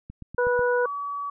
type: click train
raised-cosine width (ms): 5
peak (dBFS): -26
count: 5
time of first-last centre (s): 0.1-0.593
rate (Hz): 8.12
type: harmonic tone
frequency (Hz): 490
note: B4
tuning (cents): -14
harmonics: 1 / 2 / 3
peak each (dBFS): -21 / -28 / -27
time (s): 0.38-0.86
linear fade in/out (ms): 5
type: tone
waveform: sine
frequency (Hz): 1140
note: C#6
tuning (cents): +48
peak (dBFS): -28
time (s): 0.85-1.3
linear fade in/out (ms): 5
effects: none